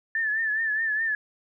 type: tone with vibrato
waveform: sine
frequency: 1760 Hz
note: A6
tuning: in tune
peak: -23 dBFS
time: 0.15-1.15 s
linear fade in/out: 2 ms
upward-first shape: triangle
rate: 4.8 Hz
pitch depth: 78 cents each way
effects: none